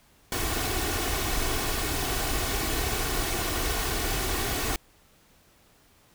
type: noise with comb filter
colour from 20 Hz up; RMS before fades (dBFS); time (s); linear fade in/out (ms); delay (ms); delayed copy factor
pink; -28; 0.32-4.76; 2; 2.7; +0.55
effects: pink hiss -60 dBFS RMS until 6.14 s